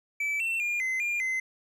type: tone with pitch steps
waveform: triangle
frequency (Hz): 2309 / 2695 / 2413 / 2054 / 2405 / 2057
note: D7 / E7 / D7 / C7 / D7 / C7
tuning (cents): -30 / +38 / +46 / -33 / +41 / -30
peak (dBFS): -25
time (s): 0.2-1.4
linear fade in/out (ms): 5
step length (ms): 200
effects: none